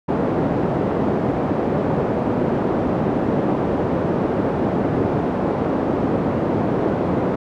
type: band-pass noise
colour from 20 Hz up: pink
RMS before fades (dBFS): -20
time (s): 0.08-7.36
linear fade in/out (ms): 10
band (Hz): 170 to 630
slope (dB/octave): 12
effects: none